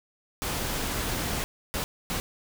pink noise bursts at uneven times, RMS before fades -30 dBFS, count 3, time 0.42-1.44 / 1.74-1.84 / 2.1-2.2 s, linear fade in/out 0 ms, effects none

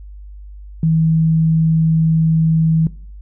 sine tone, 161.1 Hz, E3, 39 cents flat, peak -11 dBFS, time 0.83-2.87 s, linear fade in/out 2 ms, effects noise-tail reverb RT60 0.5 s tail -19 dB re dry + added 50 Hz sine -32 dBFS peak until 3.21 s

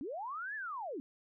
sine linear two-way sweep, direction up then down, 242.2 to 1781 to 242.2 Hz, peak -38 dBFS, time 0.01-1 s, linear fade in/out 0 ms, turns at 0.55 s, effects none

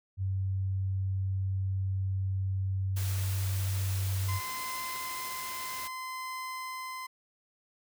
sine tone, 95.7 Hz, G2, 41 cents flat, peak -28 dBFS, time 0.17-4.41 s, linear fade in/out 50 ms
white noise, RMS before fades -41 dBFS, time 2.96-5.88 s, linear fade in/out 10 ms
30% pulse tone with tremolo, 1031 Hz, C6, 26 cents flat, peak -33 dBFS, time 4.28-7.07 s, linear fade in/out 10 ms, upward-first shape triangle, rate 0.6 Hz, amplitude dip 25%
effects none

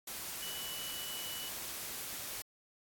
sine tone in noise, 2960 Hz, F#7, in tune, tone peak -43 dBFS, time 0.42-1.49 s, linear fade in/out 5 ms, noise white, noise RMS -42 dBFS, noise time 0.07-2.42 s, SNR -4 dB, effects AAC 64 kbps

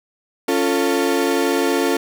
35% pulse chord, Db augmented, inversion none, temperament equal with one note detuned, 277.2 / 349.2 / 445.4 Hz, Db4 / F4 / A4, 0 / 0 / +21 cents, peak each -19 dBFS, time 0.48-1.97 s, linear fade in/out 5 ms, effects none

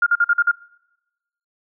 sine tone bursts, 1410 Hz, F6, 16 cents sharp, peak -12 dBFS, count 6, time 0.02-0.514 s, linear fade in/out 5 ms, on 44 ms, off 46 ms, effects noise-tail reverb RT60 1.0 s tail -25 dB re dry

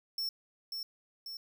square tone with echo, 5400 Hz, E8, 41 cents sharp, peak -33 dBFS, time 0.18-0.29 s, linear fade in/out 2 ms, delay 540 ms, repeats 2, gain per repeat -4 dB, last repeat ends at 1.37 s, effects none

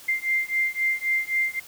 sine beating tone pair, 2093 / 2096.8 Hz, C7 / C7, 0 / +3 cents, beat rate 3.8 Hz, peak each -25 dBFS, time 0.08-1.6 s, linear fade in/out 10 ms, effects white hiss -46 dBFS RMS until 1.67 s

